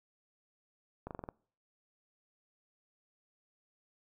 slowing click train, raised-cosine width 1 ms, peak -27 dBFS, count 6, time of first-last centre 1.07-1.289 s, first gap 38 ms, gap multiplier 1.07, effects noise-tail reverb RT60 0.5 s tail -24 dB re dry

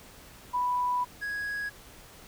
sine / triangle tone pair in turn, 987.8 / 1661.3 Hz, B5 / G#6, 0 / 0 cents, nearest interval major sixth, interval 900 cents, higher second, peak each -25 / -29 dBFS, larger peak first, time 0.53-1.05 / 1.21-1.7 s, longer first, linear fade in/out 20 ms, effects pink hiss -51 dBFS RMS until 2.27 s

